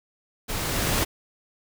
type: noise with level ramp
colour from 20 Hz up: pink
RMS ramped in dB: -30 to -22 dBFS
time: 0.48-1.05 s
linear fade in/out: 20 ms
effects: none